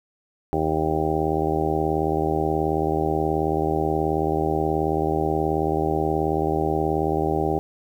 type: harmonic tone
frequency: 78.6 Hz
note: D#2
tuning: 18 cents sharp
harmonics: 1 / 2 / 3 / 4 / 5 / 6 / 7 / 8 / 9 / 10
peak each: -30 / -29 / -36 / -27 / -25 / -33 / -32 / -34 / -32 / -27 dBFS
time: 0.53-7.59 s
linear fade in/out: 0 ms
effects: 9-bit

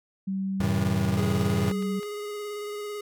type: tone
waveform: sine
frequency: 192.6 Hz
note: G3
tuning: 30 cents flat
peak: -26 dBFS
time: 0.27-2 s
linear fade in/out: 10 ms
type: chord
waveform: square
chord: F# diminished seventh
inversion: none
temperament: just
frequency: 92.5 / 111 / 133.2 / 159.84 Hz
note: F#2 / A2 / C3 / Eb3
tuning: 0 / +16 / +31 / +47 cents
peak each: -30 / -30 / -33 / -32 dBFS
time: 0.6-1.72 s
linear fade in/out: 5 ms
type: click train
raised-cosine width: 0.2 ms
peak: -27 dBFS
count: 6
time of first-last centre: 1-2.031 s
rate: 4.85 Hz
type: tone with vibrato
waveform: square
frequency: 415.3 Hz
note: G#4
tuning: in tune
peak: -33 dBFS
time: 1.17-3.01 s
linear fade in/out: 5 ms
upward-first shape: square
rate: 18 Hz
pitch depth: 14 cents each way
effects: none

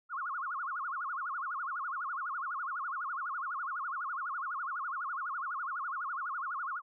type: tone with vibrato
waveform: sine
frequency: 1244.5 Hz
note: D#6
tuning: in tune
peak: -34 dBFS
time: 0.09-6.82 s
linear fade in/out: 50 ms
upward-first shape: sine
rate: 12 Hz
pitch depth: 280 cents each way
effects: none

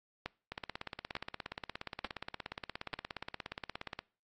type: two click trains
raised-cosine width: 0.3 ms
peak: -24 / -21 dBFS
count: 60 / 4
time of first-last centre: 0.52-3.991 / 0.26-2.939 s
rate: 17 / 1.12 Hz
effects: noise-tail reverb RT60 0.4 s tail -24 dB re dry + AAC 32 kbps

